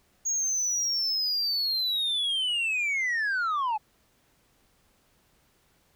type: linear sweep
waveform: sine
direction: down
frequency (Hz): 6645 to 823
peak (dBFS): -22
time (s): 0.25-3.78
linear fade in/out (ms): 20
effects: tanh soft clip ceiling -24 dBFS + pink hiss -66 dBFS RMS until 5.95 s

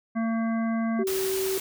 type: harmonic tone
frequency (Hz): 226.5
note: A#3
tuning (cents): -50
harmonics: 1 / 3 / 5 / 7 / 9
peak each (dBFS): -24 / -34 / -38 / -41 / -43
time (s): 0.15-1.04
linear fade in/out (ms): 20
type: tone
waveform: sine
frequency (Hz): 382.5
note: G4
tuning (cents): -42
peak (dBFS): -25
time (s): 0.99-1.58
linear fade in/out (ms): 2
type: noise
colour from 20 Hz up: white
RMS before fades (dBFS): -33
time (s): 1.07-1.6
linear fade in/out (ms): 2
effects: none

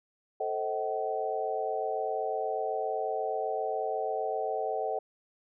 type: chord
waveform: sine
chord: A diminished seventh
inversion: none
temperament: just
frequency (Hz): 440 / 528 / 633.6 / 760.3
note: A4 / C5 / Eb5 / Gb5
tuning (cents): 0 / +16 / +31 / +47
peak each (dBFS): -34 / -37 / -35 / -33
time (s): 0.4-4.99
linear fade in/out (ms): 5
effects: none

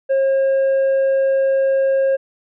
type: tone with tanh clipping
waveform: triangle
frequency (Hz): 539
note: C#5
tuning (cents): -49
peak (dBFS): -14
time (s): 0.09-2.17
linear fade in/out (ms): 20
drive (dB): 8
effects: none

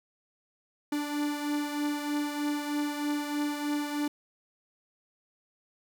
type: beating tone pair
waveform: 45% pulse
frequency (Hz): 292.9 / 296.1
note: D4 / D4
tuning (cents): -5 / +14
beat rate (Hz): 3.2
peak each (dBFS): -30 / -36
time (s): 0.92-4.08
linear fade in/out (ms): 5
effects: none

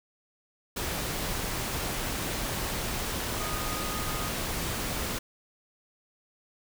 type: tone in noise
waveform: sine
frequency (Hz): 1240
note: D#6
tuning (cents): -6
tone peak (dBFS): -38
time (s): 3.4-4.29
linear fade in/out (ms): 10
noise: pink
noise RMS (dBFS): -32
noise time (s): 0.76-5.19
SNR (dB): -9
effects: none

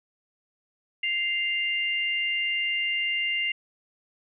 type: tone pair together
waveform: sine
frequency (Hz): 2093 / 2794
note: C7 / F7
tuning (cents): 0 / 0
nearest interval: perfect fourth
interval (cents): 500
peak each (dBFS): -27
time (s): 1.03-3.52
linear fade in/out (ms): 5
effects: none

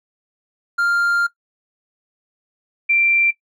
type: tone pair in turn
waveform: triangle / sine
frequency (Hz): 1396.9 / 2358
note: F6 / D7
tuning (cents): 0 / +6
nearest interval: major sixth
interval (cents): 906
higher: second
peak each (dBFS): -13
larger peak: neither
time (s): 0.78-1.27 / 2.89-3.31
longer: first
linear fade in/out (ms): 10
effects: noise-tail reverb RT60 0.1 s tail -18 dB re dry

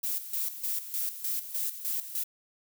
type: noise with tremolo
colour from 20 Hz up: violet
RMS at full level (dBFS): -31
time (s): 0.03-2.24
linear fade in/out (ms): 10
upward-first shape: square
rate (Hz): 3.3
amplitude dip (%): 70
effects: none

